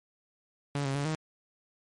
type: tone with pitch steps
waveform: sawtooth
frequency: 142.5 / 136.4 / 142.4 / 156.9 Hz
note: C#3 / C#3 / C#3 / D#3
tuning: +48 / -28 / +47 / +15 cents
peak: -25 dBFS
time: 0.75-1.15 s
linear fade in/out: 2 ms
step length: 100 ms
effects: MP3 48 kbps